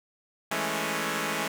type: chord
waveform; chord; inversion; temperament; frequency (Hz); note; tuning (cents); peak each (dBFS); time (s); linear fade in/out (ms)
5% pulse; A major seventh; second; equal; 164.81 / 207.7 / 220 / 277.2; E3 / G#3 / A3 / C#4; 0 / 0 / 0 / 0; -22; 0.51-1.48; 5
effects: none